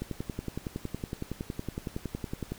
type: click train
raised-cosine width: 3 ms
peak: -20 dBFS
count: 28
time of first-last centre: 0.02-2.52 s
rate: 10.8 Hz
effects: pink hiss -51 dBFS RMS until 2.58 s